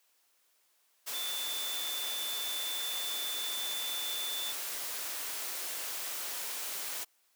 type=tone in noise; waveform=sine; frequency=3520 Hz; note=A7; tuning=in tune; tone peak=-36 dBFS; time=1.13-4.53 s; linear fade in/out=20 ms; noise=white; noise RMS=-38 dBFS; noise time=1.06-7.05 s; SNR=-1 dB; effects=white hiss -71 dBFS RMS until 7.35 s + high-pass 400 Hz 12 dB/octave